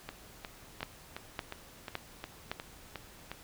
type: two click trains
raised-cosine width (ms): 0.3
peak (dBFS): -23 / -18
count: 10 / 4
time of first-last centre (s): 0.09-3.316 / 0.83-2.515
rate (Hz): 2.79 / 1.78
effects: pink hiss -54 dBFS RMS until 3.43 s